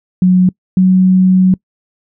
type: tone pair in turn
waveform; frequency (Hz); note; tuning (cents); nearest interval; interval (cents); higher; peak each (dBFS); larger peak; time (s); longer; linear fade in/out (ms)
sine; 183.1 / 185.87; F#3 / F#3; -18 / +8; unison; 26; second; -5; neither; 0.22-0.49 / 0.77-1.54; second; 2
effects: noise-tail reverb RT60 0.1 s tail -25 dB re dry